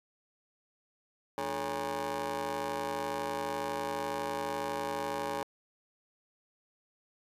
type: ring-modulated tone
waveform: 20% pulse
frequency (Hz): 130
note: C3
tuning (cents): -11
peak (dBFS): -25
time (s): 1.38-5.43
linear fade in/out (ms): 0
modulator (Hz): 689
effects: resampled to 32000 Hz